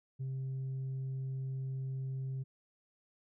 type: tone with tanh clipping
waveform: sine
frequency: 132.6 Hz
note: C3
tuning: 23 cents sharp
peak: -36 dBFS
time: 0.19-2.44 s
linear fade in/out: 20 ms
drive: 1 dB
effects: none